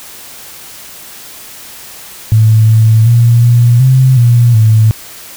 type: tone with pitch steps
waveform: sine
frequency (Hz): 110.1 / 111 / 117.9 / 119.7 / 130.5 / 119.5 / 110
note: A2 / A2 / A#2 / A#2 / C3 / A#2 / A2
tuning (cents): +2 / +16 / +20 / +46 / -4 / +43 / 0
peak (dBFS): -3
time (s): 2.32-4.91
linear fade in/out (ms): 0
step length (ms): 370
effects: white hiss -31 dBFS RMS until 5.36 s